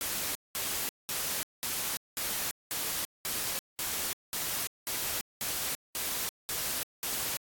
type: noise bursts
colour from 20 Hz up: white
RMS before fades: -33 dBFS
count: 14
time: 0.01-7.37 s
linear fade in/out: 0 ms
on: 340 ms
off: 200 ms
effects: AAC 64 kbps